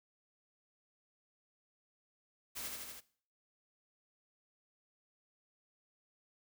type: noise with echo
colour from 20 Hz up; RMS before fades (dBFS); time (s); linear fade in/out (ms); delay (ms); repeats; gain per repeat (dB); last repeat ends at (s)
white; -43; 2.55-2.69; 20; 80; 4; -2; 3.01
effects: noise-tail reverb RT60 0.5 s tail -19 dB re dry